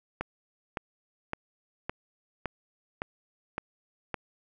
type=click train; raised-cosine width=0.5 ms; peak=-16 dBFS; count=8; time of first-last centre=0.21-4.143 s; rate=1.78 Hz; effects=none